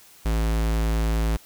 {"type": "tone", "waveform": "square", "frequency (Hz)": 55, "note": "A1", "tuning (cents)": 0, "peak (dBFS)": -21, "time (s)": [0.25, 1.37], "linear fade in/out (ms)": 10, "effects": ["white hiss -51 dBFS RMS until 1.45 s"]}